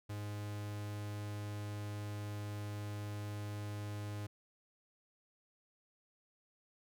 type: tone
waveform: 45% pulse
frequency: 103.83 Hz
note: G#2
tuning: in tune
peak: -40 dBFS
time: 0.09-4.27 s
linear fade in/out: 10 ms
effects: none